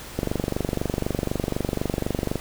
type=click train; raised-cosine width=2 ms; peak=-10 dBFS; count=53; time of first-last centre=0.19-2.357 s; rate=24 Hz; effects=pink hiss -39 dBFS RMS until 2.4 s